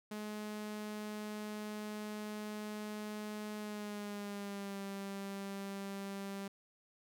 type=tone with pitch glide; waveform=sawtooth; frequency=211.4 to 197.24 Hz; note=G#3 to G3; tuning=+31 to +11 cents; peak=-37 dBFS; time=0.11-6.48 s; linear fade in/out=5 ms; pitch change=-120 cents; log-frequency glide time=3.57-4.8 s; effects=none